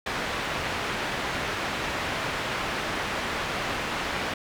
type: low-pass noise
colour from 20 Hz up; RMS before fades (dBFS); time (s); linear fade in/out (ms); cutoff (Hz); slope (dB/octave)
white; -30; 0.06-4.34; 5; 2200; 12
effects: none